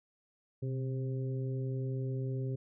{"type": "harmonic tone with a mistuned harmonic", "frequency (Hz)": 132.5, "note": "C3", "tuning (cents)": 22, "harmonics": [1, 2, 3, 4], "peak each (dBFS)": [-33, -44, -42, -50], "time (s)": [0.62, 2.56], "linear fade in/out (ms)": 10, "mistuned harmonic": 1, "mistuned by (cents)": -49, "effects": []}